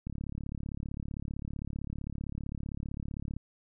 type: click train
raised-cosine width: 5 ms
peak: -25 dBFS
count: 118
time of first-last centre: 0.07-3.366 s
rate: 35.5 Hz
effects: none